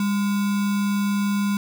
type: tone with sample-and-hold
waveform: sine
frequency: 201.6 Hz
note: G3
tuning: 49 cents sharp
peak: -19 dBFS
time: 0-1.57 s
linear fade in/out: 2 ms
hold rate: 1225 Hz
effects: none